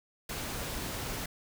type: noise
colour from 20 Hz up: pink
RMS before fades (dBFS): -37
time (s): 0.29-1.26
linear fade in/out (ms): 5
effects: none